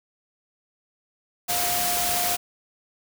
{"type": "tone in noise", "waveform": "sine", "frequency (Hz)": 708, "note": "F5", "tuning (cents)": 23, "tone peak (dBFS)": -28, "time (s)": [1.48, 2.37], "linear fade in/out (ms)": 20, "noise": "white", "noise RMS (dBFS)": -25, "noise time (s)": [1.48, 2.37], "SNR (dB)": -6, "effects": []}